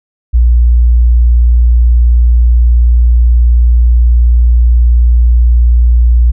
sine tone, 59.3 Hz, A#1, 30 cents sharp, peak -3 dBFS, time 0.33-6.32 s, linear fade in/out 20 ms, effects none

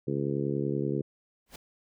harmonic tone, 70.4 Hz, C#2, 27 cents sharp, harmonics 2 / 3 / 4 / 5 / 6 / 7, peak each -32 / -35 / -35 / -33 / -34 / -40 dBFS, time 0.07-1.02 s, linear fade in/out 10 ms
pink noise with exponential growth, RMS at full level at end -39 dBFS, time 1.46-1.56 s, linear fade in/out 5 ms, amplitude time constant 20 ms
effects none

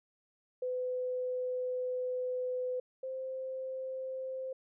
sine tone pair in turn, 504 / 522.6 Hz, B4 / C5, +35 / -2 cents, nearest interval minor second, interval 63 cents, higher second, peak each -32 / -36 dBFS, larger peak first, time 0.62-2.8 / 3.03-4.53 s, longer first, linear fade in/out 5 ms, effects none

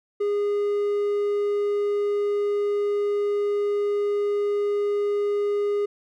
triangle tone, 410 Hz, G#4, 22 cents flat, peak -19 dBFS, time 0.2-5.86 s, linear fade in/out 10 ms, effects none

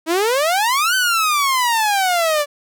sawtooth exponential two-way sweep, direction up then down, 311.1 to 1543 to 572 Hz, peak -11 dBFS, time 0.06-2.46 s, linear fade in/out 50 ms, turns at 0.95 s, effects none

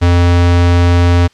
square tone, 87.31 Hz, F2, in tune, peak -7 dBFS, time 0.01-1.28 s, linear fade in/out 20 ms, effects white hiss -50 dBFS RMS until 1.33 s + low-pass 5000 Hz 12 dB/octave

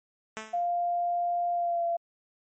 5% pulse tone with exponential decay, 218.6 Hz, A3, 11 cents flat, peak -22 dBFS, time 0.37-0.72 s, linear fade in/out 0 ms, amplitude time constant 74 ms
sine tone with pitch glide, 698.5 to 682.9 Hz, F5 to F5, 0 to -39 cents, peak -25 dBFS, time 0.53-1.97 s, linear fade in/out 10 ms, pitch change -39 cents, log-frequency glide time 1.53-1.84 s
effects MP3 32 kbps

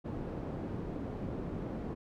white low-pass noise, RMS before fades -39 dBFS, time 0.04-1.95 s, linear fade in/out 20 ms, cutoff 340 Hz, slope 12 dB/octave, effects none

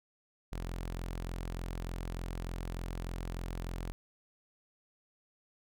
sawtooth tone, 43.36 Hz, F1, 12 cents flat, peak -33 dBFS, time 0.52-3.92 s, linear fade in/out 0 ms, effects none

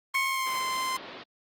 sawtooth tone with pitch glide, 1068 to 1040 Hz, C6 to C6, +35 to -11 cents, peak -24 dBFS, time 0.14-0.97 s, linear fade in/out 5 ms, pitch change -46 cents, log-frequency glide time 0.3-0.54 s
sine tone with exponential decay, 2217 Hz, C#7, in tune, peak -24 dBFS, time 0.15-1.03 s, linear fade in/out 0 ms, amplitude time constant 190 ms
pink low-pass noise, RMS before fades -41 dBFS, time 0.45-1.24 s, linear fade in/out 20 ms, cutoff 4500 Hz, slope 48 dB/octave
effects high-pass 300 Hz 12 dB/octave + Opus 24 kbps

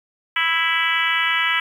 harmonic tone, 329.6 Hz, E4, in tune, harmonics 3 / 4 / 5 / 6 / 7 / 8 / 9 / 10, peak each -29 / -25 / -25 / -22 / -24 / -30 / -25 / -32 dBFS, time 0.36-1.6 s, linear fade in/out 5 ms, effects 8-bit

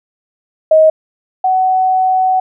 sine tone pair in turn, 630 / 749.2 Hz, D#5 / F#5, +21 / +21 cents, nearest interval minor third, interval 300 cents, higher second, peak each -4 / -9 dBFS, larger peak first, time 0.71-0.9 / 1.44-2.4 s, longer second, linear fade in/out 5 ms, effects none

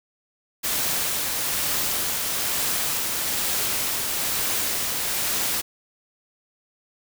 white noise with tremolo, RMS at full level -24 dBFS, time 0.63-5.62 s, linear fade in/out 20 ms, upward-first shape triangle, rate 1.1 Hz, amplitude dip 25%, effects none

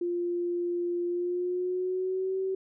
sine tone with pitch glide, 349.2 to 380.8 Hz, F4 to F#4, 0 to +50 cents, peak -27 dBFS, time 0.01-2.55 s, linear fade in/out 5 ms, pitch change +150 cents, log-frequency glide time 1.07-2.38 s, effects none

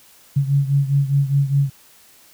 sine beating tone pair, 138.59 / 143.49 Hz, C#3 / D3, 0 / -40 cents, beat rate 4.9 Hz, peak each -16 / -20 dBFS, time 0.36-1.7 s, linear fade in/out 10 ms, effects white hiss -50 dBFS RMS until 2.33 s

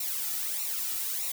blue noise with flanger, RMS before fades -32 dBFS, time 0-1.32 s, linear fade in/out 5 ms, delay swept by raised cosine 0.61 to 1.91 ms, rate 1.6 Hz, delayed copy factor -0.7, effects none

